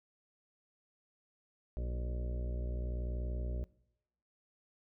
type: harmonic tone with a mistuned harmonic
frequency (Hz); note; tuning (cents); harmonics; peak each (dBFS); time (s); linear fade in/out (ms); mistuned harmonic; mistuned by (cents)
60.8; B1; -26; 1 / 2 / 3 / 4 / 5 / 6 / 7 / 8 / 9 / 10; -35 / -46 / -51 / -52 / -58 / -52 / -55 / -61 / -55 / -53; 1.77-3.64; 0; 4; -56
effects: noise-tail reverb RT60 0.8 s tail -21 dB re dry